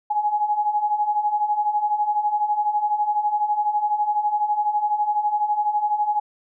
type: beating tone pair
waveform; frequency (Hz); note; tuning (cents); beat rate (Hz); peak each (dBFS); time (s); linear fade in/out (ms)
sine; 829 / 841; G#5 / G#5; -3 / +22; 12; -25 / -20; 0.1-6.2; 10
effects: none